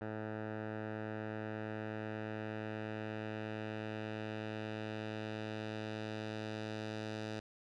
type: tone with low-pass filter sweep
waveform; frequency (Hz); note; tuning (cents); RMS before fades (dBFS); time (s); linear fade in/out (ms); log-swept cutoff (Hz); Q
10% pulse; 108.4; A2; -25; -42; 0.01-7.4; 5; 1500 to 4700; 1.2
effects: none